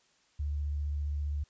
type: tone with vibrato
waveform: sine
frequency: 73 Hz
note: D2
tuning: 10 cents flat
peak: -30 dBFS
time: 0.39-1.44 s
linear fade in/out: 10 ms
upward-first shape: sine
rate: 15 Hz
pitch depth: 19 cents each way
effects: white hiss -68 dBFS RMS until 1.49 s + resampled to 16000 Hz